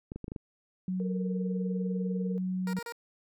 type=clicks; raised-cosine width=3 ms; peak=-25 dBFS; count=6; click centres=0.119 / 0.16 / 0.243 / 0.281 / 0.319 / 0.362 s
type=tone; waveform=sine; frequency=185 Hz; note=F#3; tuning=in tune; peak=-29 dBFS; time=0.88-2.79 s; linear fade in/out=2 ms
type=tone with tremolo; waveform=sine; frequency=462.2 Hz; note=A#4; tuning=15 cents flat; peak=-33 dBFS; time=1-2.38 s; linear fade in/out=0 ms; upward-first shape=triangle; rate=20 Hz; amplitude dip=90%
type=tone bursts; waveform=15% pulse; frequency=470.3 Hz; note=A#4; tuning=15 cents sharp; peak=-31 dBFS; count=3; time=2.67-2.923 s; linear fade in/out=2 ms; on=63 ms; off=32 ms
effects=none